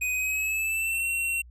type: tone with pitch glide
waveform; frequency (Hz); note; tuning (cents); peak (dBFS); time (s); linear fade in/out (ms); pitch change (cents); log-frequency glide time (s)
square; 2500 to 2726; D#7 to F7; +8 to -43; -26; 0.01-1.42; 10; +149; 0.12-1.07
effects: added 60 Hz sine -46 dBFS peak until 1.5 s